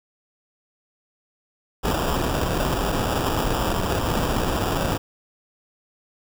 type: noise with sample-and-hold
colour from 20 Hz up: pink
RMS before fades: -23 dBFS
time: 1.83-4.98 s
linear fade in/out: 20 ms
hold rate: 2100 Hz
effects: none